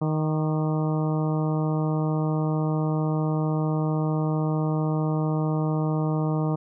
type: harmonic tone with a mistuned harmonic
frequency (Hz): 155.56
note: D#3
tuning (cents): 0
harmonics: 1 / 2 / 3 / 4 / 5 / 6 / 7 / 8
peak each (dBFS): -23 / -29 / -33 / -35 / -37 / -39 / -40 / -41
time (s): 0.01-6.56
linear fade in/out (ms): 10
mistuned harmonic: 8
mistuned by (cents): -44
effects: none